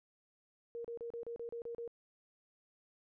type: tone bursts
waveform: sine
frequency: 468.5 Hz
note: A#4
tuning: 9 cents sharp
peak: -40 dBFS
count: 9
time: 0.75-1.877 s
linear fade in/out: 0 ms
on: 95 ms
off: 34 ms
effects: none